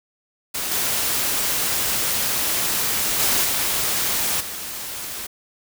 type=noise with level steps; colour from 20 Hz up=white; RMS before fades=-26 / -22 / -19 / -22 / -31 dBFS; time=0.54-5.27 s; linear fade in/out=10 ms; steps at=0.71 / 3.19 / 3.44 / 4.4 s; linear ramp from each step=10 ms; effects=none